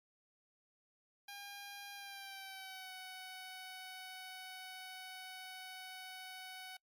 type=tone with pitch glide; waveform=10% pulse; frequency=806 to 747.7 Hz; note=G5 to F#5; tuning=+48 to +18 cents; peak=-39 dBFS; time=1.28-6.77 s; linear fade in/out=5 ms; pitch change=-130 cents; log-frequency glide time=1.94-2.92 s; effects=noise-tail reverb RT60 0.1 s tail -25 dB re dry + MP3 96 kbps